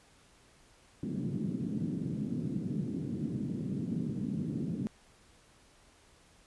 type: band-pass noise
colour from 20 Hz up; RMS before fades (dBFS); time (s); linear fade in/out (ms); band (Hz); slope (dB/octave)
pink; -35; 1.03-4.87; 0; 150 to 270; 24
effects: pink hiss -62 dBFS RMS until 6.46 s + resampled to 24000 Hz